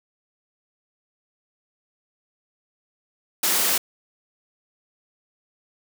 white high-pass noise, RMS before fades -21 dBFS, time 3.43-3.78 s, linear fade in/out 5 ms, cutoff 160 Hz, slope 48 dB/octave, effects none

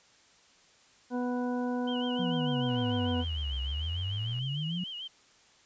harmonic tone, 246.9 Hz, B3, in tune, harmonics 1 / 2 / 3 / 4 / 6, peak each -30 / -36 / -40 / -42 / -46 dBFS, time 1.1-3.25 s, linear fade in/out 50 ms
sine tone with vibrato, 3023 Hz, F#7, 36 cents sharp, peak -37 dBFS, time 1.87-5.08 s, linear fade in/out 10 ms, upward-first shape sine, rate 6.7 Hz, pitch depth 97 cents each way
sine exponential two-way sweep, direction down then up, 185 to 63.8 to 185 Hz, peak -31 dBFS, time 2.19-4.84 s, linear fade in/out 5 ms, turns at 3.6 s
click train, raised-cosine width 0.3 ms, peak -38 dBFS, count 150, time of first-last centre 2.69-4.387 s, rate 87.8 Hz
effects white hiss -61 dBFS RMS until 5.65 s + resampled to 16000 Hz

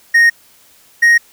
triangle tone pair in turn, 1860 / 1871.9 Hz, A#6 / A#6, -4 / +7 cents, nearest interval unison, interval 11 cents, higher second, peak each -4 dBFS, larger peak neither, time 0.14-0.3 / 1.02-1.18 s, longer neither, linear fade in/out 10 ms, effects white hiss -48 dBFS RMS until 1.32 s

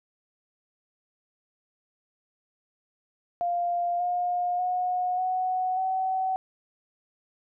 sine tone with pitch steps, 698.5 / 712.4 / 726.5 / 740.9 / 755.6 Hz, F5 / F5 / F#5 / F#5 / F#5, 0 / +34 / -32 / +2 / +36 cents, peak -24 dBFS, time 3.41-6.36 s, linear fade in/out 0 ms, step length 590 ms, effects none

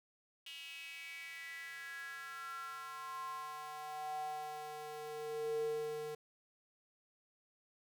square tone with high-pass filter sweep, 151.3 Hz, D#3, 48 cents flat, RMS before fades -44 dBFS, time 0.46-6.15 s, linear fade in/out 5 ms, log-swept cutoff 2900 to 370 Hz, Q 7.2, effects 11-bit

